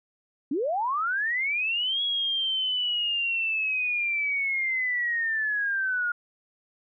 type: linear two-way sweep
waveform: sine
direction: up then down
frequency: 250 to 3341 to 1416 Hz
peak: -24 dBFS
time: 0.51-6.12 s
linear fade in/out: 5 ms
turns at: 2.02 s
effects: none